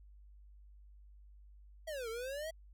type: exponential two-way sweep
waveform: square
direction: down then up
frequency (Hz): 659.3 to 440 to 659.3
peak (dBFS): -40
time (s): 1.87-2.51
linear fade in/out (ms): 10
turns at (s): 2.09
effects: added 50 Hz sine -55 dBFS peak until 2.73 s